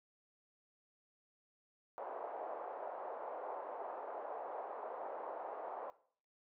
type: band-pass noise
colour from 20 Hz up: white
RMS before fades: -45 dBFS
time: 1.98-5.9 s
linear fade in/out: 0 ms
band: 500 to 850 Hz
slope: 24 dB/octave
effects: noise-tail reverb RT60 0.5 s tail -17 dB re dry